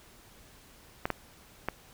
clicks, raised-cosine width 0.5 ms, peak -14 dBFS, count 3, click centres 1.055 / 1.103 / 1.686 s, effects pink hiss -56 dBFS RMS until 1.93 s

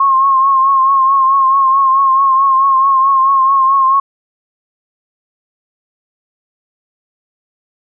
sine tone with vibrato, 1077 Hz, C6, 50 cents sharp, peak -7 dBFS, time 0-4 s, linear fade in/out 5 ms, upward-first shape triangle, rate 4.6 Hz, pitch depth 52 cents each way, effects none

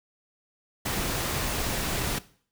pink noise, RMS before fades -29 dBFS, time 0.85-2.19 s, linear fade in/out 10 ms, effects noise-tail reverb RT60 0.5 s tail -18 dB re dry

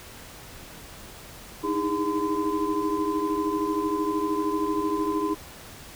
sine tone cluster, 307.3 / 320.3 / 407.8 / 1020 Hz, D#4 / E4 / G#4 / C6, -21 / -50 / -32 / -44 cents, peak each -29 dBFS, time 1.63-5.35 s, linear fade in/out 20 ms, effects pink hiss -44 dBFS RMS until 5.95 s

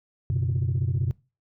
sine chord, F# suspended fourth, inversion none, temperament equal, 92.5 / 123.47 / 138.59 Hz, F#2 / B2 / C#3, 0 / 0 / 0 cents, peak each -25 / -24 / -27 dBFS, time 0.3-1.11 s, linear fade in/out 0 ms, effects noise-tail reverb RT60 0.3 s tail -22 dB re dry + tanh soft clip ceiling -18 dBFS

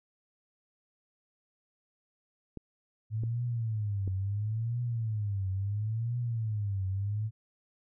clicks, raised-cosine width 3 ms, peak -27 dBFS, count 3, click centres 2.573 / 3.236 / 4.077 s
sine tone with vibrato, 107.2 Hz, A2, 45 cents flat, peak -29 dBFS, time 3.1-7.31 s, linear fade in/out 50 ms, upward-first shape triangle, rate 0.73 Hz, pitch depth 230 cents each way
effects none

